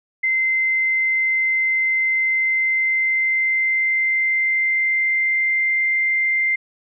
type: tone with pitch glide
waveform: sine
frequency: 2073 to 2091 Hz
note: C7 to C7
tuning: -17 to -2 cents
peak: -16 dBFS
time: 0.23-6.56 s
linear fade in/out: 10 ms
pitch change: +15 cents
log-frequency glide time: 2.26-5.8 s
effects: none